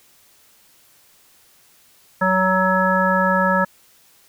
harmonic tone, 187.1 Hz, F#3, 20 cents sharp, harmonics 1 / 3 / 5 / 7 / 9, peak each -21 / -21 / -21 / -21 / -21 dBFS, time 2.21-3.65 s, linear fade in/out 10 ms, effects white hiss -54 dBFS RMS until 4.28 s

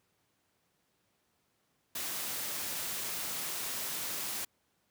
white noise, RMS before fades -37 dBFS, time 1.95-4.45 s, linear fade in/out 5 ms, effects pink hiss -75 dBFS RMS until 4.9 s + high-pass 100 Hz 12 dB/octave

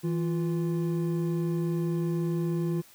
triangle tone pair together, 164.19 / 347.9 Hz, E3 / F4, -7 / -7 cents, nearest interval octave + minor second, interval 1300 cents, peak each -25 / -29 dBFS, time 0.03-2.82 s, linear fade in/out 20 ms, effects white hiss -55 dBFS RMS until 2.94 s

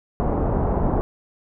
pink low-pass noise, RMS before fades -21 dBFS, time 0.2-1.01 s, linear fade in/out 0 ms, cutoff 940 Hz, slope 24 dB/octave, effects none

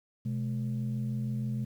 sine tone pair together, 126.6 / 212.9 Hz, B2 / G#3, +43 / +43 cents, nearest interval major sixth, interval 900 cents, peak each -30 / -33 dBFS, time 0.25-1.65 s, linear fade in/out 10 ms, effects tanh soft clip ceiling -25 dBFS + 10-bit

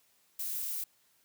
violet noise, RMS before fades -36 dBFS, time 0.39-0.84 s, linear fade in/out 5 ms, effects white hiss -69 dBFS RMS until 1.24 s + high-pass 60 Hz 12 dB/octave

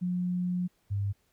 sine tone pair in turn, 179.3 / 100.05 Hz, F3 / G2, +46 / +36 cents, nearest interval minor seventh, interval 1010 cents, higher first, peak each -27 dBFS, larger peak neither, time 0.01-0.68 / 0.9-1.13 s, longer first, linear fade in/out 20 ms, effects pink hiss -71 dBFS RMS until 1.32 s

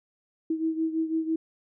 sine beating tone pair, 320.6 / 326.6 Hz, E4 / E4, -48 / -16 cents, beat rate 6 Hz, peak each -26 / -31 dBFS, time 0.5-1.36 s, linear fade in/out 5 ms, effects none

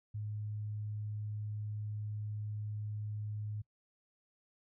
sine tone, 105.6 Hz, G#2, 29 cents sharp, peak -37 dBFS, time 0.14-3.62 s, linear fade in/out 10 ms, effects noise-tail reverb RT60 0.1 s tail -24 dB re dry

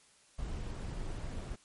brown noise, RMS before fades -39 dBFS, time 0.38-1.56 s, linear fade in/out 10 ms, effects white hiss -64 dBFS RMS until 1.64 s + MP3 48 kbps

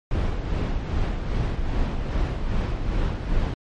brown noise with tremolo, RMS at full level -22 dBFS, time 0.11-3.54 s, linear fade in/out 2 ms, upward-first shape sine, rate 2.5 Hz, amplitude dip 45%, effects low-pass 4000 Hz 12 dB/octave + MP3 48 kbps

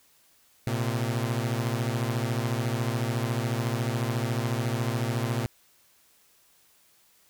sawtooth beating tone pair, 114.5 / 128.5 Hz, A#2 / C3, -31 / -31 cents, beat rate 14 Hz, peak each -24 / -26 dBFS, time 0.67-5.46 s, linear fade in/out 0 ms, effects white hiss -62 dBFS RMS until 7.29 s

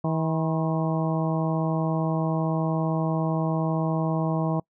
harmonic tone with a mistuned harmonic, 160.9 Hz, E3, 42 cents flat, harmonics 1 / 2 / 3 / 4 / 5 / 6 / 7, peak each -24 / -30 / -35 / -31 / -35 / -36 / -37 dBFS, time 0.04-4.6 s, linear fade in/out 5 ms, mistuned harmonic 7, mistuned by -75 cents, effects noise-tail reverb RT60 0.1 s tail -26 dB re dry

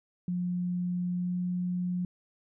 sine tone with pitch glide, 178.2 to 179.23 Hz, F3 to F3, +35 to +45 cents, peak -28 dBFS, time 0.28-2.05 s, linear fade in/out 2 ms, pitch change +10 cents, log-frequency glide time 1.15-1.36 s, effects none

